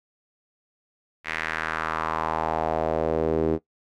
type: tone with band-pass filter sweep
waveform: sawtooth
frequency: 79.9 Hz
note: D#2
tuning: 47 cents sharp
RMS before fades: -26 dBFS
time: 1.24-3.59 s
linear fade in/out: 50 ms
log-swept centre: 2100 to 360 Hz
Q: 2.7
effects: noise-tail reverb RT60 0.1 s tail -17 dB re dry